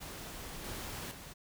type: noise with level steps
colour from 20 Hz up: pink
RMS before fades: -45 / -42 / -49 dBFS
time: 0-1.34 s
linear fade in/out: 20 ms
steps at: 0.64 / 1.11 s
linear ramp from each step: 5 ms
effects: none